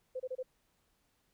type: tone bursts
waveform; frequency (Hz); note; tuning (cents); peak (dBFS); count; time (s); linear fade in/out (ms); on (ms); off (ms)
sine; 513; C5; -34; -35; 4; 0.15-0.43; 10; 49; 28
effects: pink hiss -75 dBFS RMS until 1.33 s